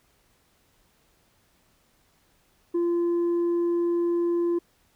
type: tone with tanh clipping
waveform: triangle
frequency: 344 Hz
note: F4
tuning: 26 cents flat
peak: -22 dBFS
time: 2.74-4.59 s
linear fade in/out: 10 ms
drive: 7 dB
effects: pink hiss -65 dBFS RMS until 4.95 s